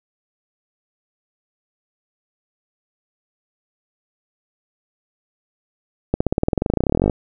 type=accelerating click train; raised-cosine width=2 ms; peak=-3 dBFS; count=27; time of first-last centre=6.14-7.097 s; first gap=65 ms; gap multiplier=0.95; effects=none